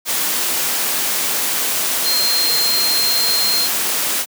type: tone in noise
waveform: sine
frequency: 4186 Hz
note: C8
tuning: in tune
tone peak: -16 dBFS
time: 2.03-3.69 s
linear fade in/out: 50 ms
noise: white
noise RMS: -19 dBFS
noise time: 0.05-4.26 s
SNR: 0 dB
effects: high-pass 200 Hz 12 dB/octave